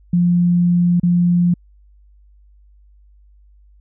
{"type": "tone with dropouts", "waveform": "sine", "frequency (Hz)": 175.1, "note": "F3", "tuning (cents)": 5, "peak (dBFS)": -11, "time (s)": [0.13, 1.54], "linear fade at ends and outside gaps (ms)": 5, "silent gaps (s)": [0.999, 1.032], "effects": ["added 50 Hz sine -46 dBFS peak until 3.8 s"]}